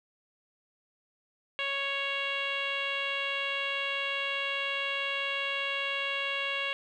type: tone with low-pass filter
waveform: 10% pulse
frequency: 554.4 Hz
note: C#5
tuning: in tune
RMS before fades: -32 dBFS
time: 1.59-6.73 s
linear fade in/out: 0 ms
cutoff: 3000 Hz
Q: 3.2
effects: none